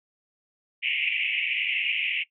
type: band-pass noise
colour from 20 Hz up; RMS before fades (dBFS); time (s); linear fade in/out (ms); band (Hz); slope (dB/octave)
white; -27; 0.82-2.24; 20; 2100 to 2900; 96
effects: noise-tail reverb RT60 0.1 s tail -19 dB re dry